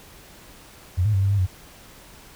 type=tone with pitch steps; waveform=sine; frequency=90.2 / 106.6 / 96.6 / 98.2 / 100.7 / 92.4 Hz; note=F#2 / G#2 / G2 / G2 / G2 / F#2; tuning=-44 / +46 / -25 / +4 / +47 / -2 cents; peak=-17 dBFS; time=0.97-1.468 s; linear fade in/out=20 ms; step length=83 ms; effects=pink hiss -47 dBFS RMS until 2.35 s